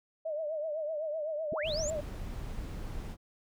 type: tone with vibrato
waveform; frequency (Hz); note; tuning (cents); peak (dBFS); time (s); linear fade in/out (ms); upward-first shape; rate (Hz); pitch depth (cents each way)
sine; 618; D#5; -12; -32; 0.25-2.01; 10; triangle; 7.9; 110
type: linear sweep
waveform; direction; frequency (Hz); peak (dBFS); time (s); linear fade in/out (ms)
sine; up; 71 to 7400; -35; 1.52-1.9; 0
type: noise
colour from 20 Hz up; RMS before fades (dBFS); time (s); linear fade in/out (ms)
brown; -39; 1.63-3.17; 50
effects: none